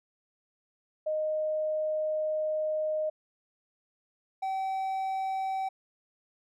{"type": "tone pair in turn", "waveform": ["sine", "triangle"], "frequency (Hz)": [619, 767.3], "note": ["D#5", "G5"], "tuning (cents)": [-9, -37], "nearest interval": "major third", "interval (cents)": 372, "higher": "second", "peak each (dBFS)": -27, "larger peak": "neither", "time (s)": [[1.06, 3.1], [4.42, 5.69]], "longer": "first", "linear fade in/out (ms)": 10, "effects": []}